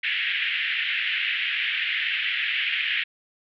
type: band-pass noise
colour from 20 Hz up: white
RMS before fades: -26 dBFS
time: 0.03-3.04 s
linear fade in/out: 10 ms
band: 1700 to 3100 Hz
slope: 48 dB/octave
effects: none